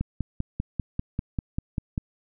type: click train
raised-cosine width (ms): 5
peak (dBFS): -14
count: 11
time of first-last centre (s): 0.01-1.979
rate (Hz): 5.08
effects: none

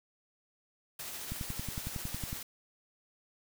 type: noise with tremolo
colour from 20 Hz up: white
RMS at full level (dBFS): -41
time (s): 0.99-2.43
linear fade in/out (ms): 5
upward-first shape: sine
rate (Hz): 14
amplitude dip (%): 25
type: click train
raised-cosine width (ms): 5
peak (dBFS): -25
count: 12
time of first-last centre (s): 1.32-2.329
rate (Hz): 10.9
effects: none

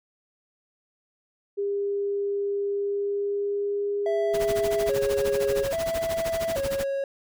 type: tone with pitch glide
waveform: sine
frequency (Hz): 402.3 to 409.3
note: G4 to G#4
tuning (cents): +45 to -25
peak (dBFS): -24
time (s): 1.57-5.64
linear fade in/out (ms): 20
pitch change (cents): +30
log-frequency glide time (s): 2.68-4.84
type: tone with vibrato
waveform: triangle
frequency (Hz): 603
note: D5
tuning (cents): +46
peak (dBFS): -23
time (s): 4.06-7.04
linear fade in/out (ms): 2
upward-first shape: square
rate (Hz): 0.6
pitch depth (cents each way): 160
type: noise with tremolo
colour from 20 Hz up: pink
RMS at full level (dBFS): -32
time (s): 4.33-6.85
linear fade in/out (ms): 20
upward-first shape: sine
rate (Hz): 13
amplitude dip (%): 90
effects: none

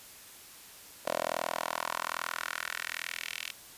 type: tone with high-pass filter sweep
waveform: 10% pulse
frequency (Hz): 41.2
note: E1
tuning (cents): 0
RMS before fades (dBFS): -36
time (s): 1.05-3.52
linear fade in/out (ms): 20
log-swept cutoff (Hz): 570 to 2700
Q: 2.2
effects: white hiss -51 dBFS RMS until 3.77 s + resampled to 32000 Hz

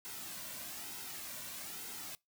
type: noise with flanger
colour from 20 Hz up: white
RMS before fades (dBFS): -45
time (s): 0.05-2.15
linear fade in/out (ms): 0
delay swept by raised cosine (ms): 1.7 to 2.4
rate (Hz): 1.1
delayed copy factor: -0.55
effects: noise-tail reverb RT60 0.2 s tail -24 dB re dry

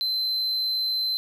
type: tone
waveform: triangle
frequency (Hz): 4077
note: C8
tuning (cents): -46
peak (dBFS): -22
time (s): 0.01-1.17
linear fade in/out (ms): 0
effects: none

